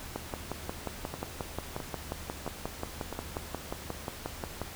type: two click trains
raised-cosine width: 1 ms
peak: -19 / -22 dBFS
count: 26 / 4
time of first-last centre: 0.16-4.616 / 1.14-3.127 s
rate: 5.61 / 1.51 Hz
effects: added 77 Hz sine -48 dBFS peak until 4.75 s + pink hiss -44 dBFS RMS until 4.75 s